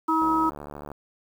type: harmonic tone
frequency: 320 Hz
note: D#4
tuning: 49 cents sharp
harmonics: 1 / 3 / 4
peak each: -24 / -24 / -24 dBFS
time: 0.08-0.5 s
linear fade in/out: 10 ms
type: click train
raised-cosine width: 1 ms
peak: -24 dBFS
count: 52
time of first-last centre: 0.22-0.917 s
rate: 73.2 Hz
effects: 8-bit